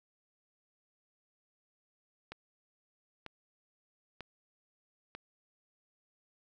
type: click train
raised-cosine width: 0.3 ms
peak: -27 dBFS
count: 4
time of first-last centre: 2.32-5.15 s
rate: 1.06 Hz
effects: none